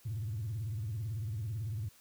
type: tone with vibrato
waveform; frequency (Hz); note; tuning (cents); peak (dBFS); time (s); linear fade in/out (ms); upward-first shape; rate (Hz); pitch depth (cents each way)
sine; 107.5; A2; -40; -33; 0.05-1.89; 10; sine; 18; 220
effects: tanh soft clip ceiling -31 dBFS + white hiss -62 dBFS RMS until 2 s